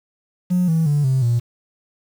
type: tone with pitch steps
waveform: triangle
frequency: 180 / 162.23 / 146.21 / 131.77 / 118.76 Hz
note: F#3 / E3 / D3 / C3 / A#2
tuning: -47 / -27 / -7 / +13 / +33 cents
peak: -11 dBFS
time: 0.5-1.4 s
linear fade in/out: 20 ms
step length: 180 ms
effects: tanh soft clip ceiling -11 dBFS + 7-bit